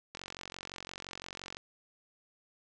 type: click train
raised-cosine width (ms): 0.2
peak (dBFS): -24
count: 66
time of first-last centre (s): 0.15-1.569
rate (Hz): 45.8
effects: resampled to 22050 Hz + 11-bit